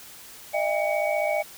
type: tone cluster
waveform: sine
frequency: 611 / 666 / 805 / 2253 Hz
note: D#5 / E5 / G5 / C#7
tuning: -32 / +18 / +46 / +28 cents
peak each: -25 / -28 / -30 / -30 dBFS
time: 0.53-1.43 s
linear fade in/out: 20 ms
effects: white hiss -45 dBFS RMS until 1.57 s